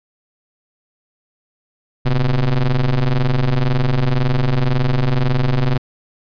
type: ring-modulated tone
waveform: square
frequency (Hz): 61.74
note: B1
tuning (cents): 0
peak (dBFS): -11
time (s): 2.05-5.78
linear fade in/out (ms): 10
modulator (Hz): 72.7
effects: resampled to 11025 Hz